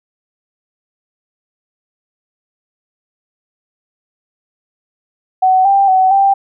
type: tone with pitch steps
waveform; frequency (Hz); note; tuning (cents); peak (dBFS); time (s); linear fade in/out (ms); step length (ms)
sine; 750 / 790 / 753 / 787; F#5 / G5 / F#5 / G5; +23 / +13 / +30 / +7; -7; 5.42-6.34; 10; 230
effects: none